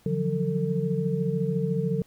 sine tone cluster, 144 / 169.9 / 183.8 / 449.3 Hz, D3 / F3 / F#3 / A4, -34 / -47 / -11 / +36 cents, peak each -29 dBFS, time 0.06-2.02 s, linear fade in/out 2 ms, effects pink hiss -60 dBFS RMS until 2.06 s

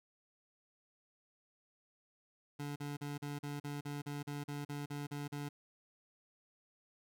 25% pulse tone bursts, 144.6 Hz, D3, 27 cents flat, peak -36 dBFS, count 14, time 2.59-5.49 s, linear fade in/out 10 ms, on 170 ms, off 40 ms, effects none

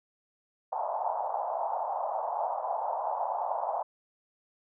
white band-pass noise, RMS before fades -32 dBFS, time 0.72-3.83 s, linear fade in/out 5 ms, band 630 to 920 Hz, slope 48 dB/octave, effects none

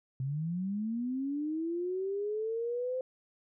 sine linear sweep, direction up, 127.4 to 519 Hz, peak -31 dBFS, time 0.2-3.01 s, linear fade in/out 2 ms, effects none

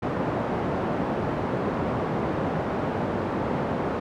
pink band-pass noise, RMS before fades -27 dBFS, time 0.02-4 s, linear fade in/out 10 ms, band 140 to 980 Hz, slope 12 dB/octave, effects none

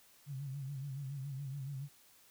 sine tone with vibrato, 137.6 Hz, C#3, 12 cents flat, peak -39 dBFS, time 0.26-1.89 s, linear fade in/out 50 ms, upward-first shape sine, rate 7.1 Hz, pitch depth 89 cents each way, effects white hiss -64 dBFS RMS until 2.3 s

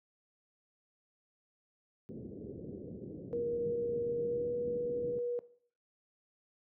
pink low-pass noise, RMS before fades -41 dBFS, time 2.09-5.19 s, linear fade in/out 0 ms, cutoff 490 Hz, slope 48 dB/octave
sine tone with pitch glide, 474.2 to 483 Hz, A#4 to B4, +30 to -39 cents, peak -32 dBFS, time 3.33-5.39 s, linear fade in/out 0 ms, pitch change +31 cents, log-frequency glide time 4.24-4.46 s
effects noise-tail reverb RT60 0.5 s tail -17 dB re dry + high-pass 150 Hz 12 dB/octave

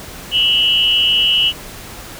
sine tone with amplitude modulation, 2942 Hz, F#7, 11 cents flat, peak -7 dBFS, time 0.31-1.53 s, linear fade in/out 50 ms, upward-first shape sine, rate 246 Hz, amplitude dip 80%, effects pink hiss -33 dBFS RMS until 2.19 s

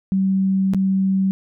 sine tone with dropouts, 191.8 Hz, G3, 37 cents flat, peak -15 dBFS, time 0.12-1.31 s, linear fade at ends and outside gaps 0 ms, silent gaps 0.736-0.746 s, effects none

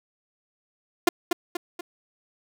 sawtooth tone with echo, 349.2 Hz, F4, in tune, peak -10 dBFS, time 1.07-1.09 s, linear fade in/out 5 ms, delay 240 ms, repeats 3, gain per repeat -6 dB, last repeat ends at 1.81 s, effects none

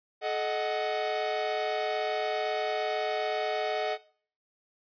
45% pulse chord, D# diminished, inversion second, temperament equal with one note detuned, 430.9 / 622.3 / 740 Hz, A4 / D#5 / F#5, -36 / 0 / 0 cents, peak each -34 / -32 / -32 dBFS, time 0.21-3.98 s, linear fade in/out 50 ms, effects noise-tail reverb RT60 0.5 s tail -20 dB re dry + resampled to 11025 Hz

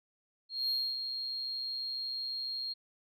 sine tone with ADSR envelope, 4242 Hz, C8, 23 cents sharp, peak -26 dBFS, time 0.49-2.74 s, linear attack 200 ms, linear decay 270 ms, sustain -8 dB, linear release 19 ms, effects tanh soft clip ceiling -28 dBFS

